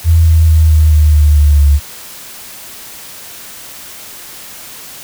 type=tone with pitch steps; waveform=sine; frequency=82.41 / 80.81 / 79.24 / 77.69 / 76.18 / 74.7 / 73.25 / 71.82 Hz; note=E2 / E2 / D#2 / D#2 / D#2 / D2 / D2 / D2; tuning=0 / -34 / +32 / -2 / -36 / +30 / -4 / -38 cents; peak=-4 dBFS; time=0.04-1.8 s; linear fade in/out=50 ms; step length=220 ms; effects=white hiss -31 dBFS RMS until 5.03 s